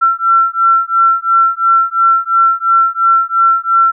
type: beating tone pair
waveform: sine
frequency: 1350 / 1352.9 Hz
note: E6 / E6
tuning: +41 / +45 cents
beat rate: 2.9 Hz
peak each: -11 dBFS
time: 0.01-3.92 s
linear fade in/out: 20 ms
effects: none